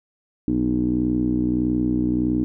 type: tone with low-pass filter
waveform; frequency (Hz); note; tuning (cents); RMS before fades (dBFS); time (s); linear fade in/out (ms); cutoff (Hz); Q
10% pulse; 61.6; B1; -4; -21; 0.48-2.44; 0; 290; 6.8
effects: none